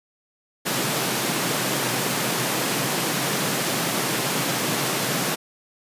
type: high-pass noise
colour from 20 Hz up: pink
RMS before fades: -24 dBFS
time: 0.65-5.36 s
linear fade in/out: 20 ms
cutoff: 120 Hz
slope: 96 dB/octave
effects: resampled to 32000 Hz